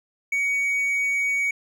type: tone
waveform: triangle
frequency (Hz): 2248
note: C#7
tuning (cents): +24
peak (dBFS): -19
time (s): 0.32-1.51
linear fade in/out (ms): 5
effects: none